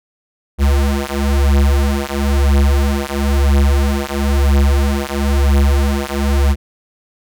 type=beating tone pair; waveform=square; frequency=69.3 / 70.3 Hz; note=C#2 / C#2; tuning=0 / +25 cents; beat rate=1 Hz; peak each=-15 dBFS; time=0.58-6.56 s; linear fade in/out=50 ms; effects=none